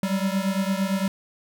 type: beating tone pair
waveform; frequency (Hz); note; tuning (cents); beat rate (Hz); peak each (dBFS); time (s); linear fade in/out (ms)
square; 190.2 / 199; F#3 / G3; +48 / +26; 8.8; -25 / -27; 0.03-1.08; 2
effects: none